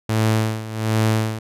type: tone with tremolo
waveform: sawtooth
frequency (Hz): 110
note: A2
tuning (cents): 0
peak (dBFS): -11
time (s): 0.09-1.39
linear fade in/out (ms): 5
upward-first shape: sine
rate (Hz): 1.3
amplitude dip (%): 80
effects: resampled to 32000 Hz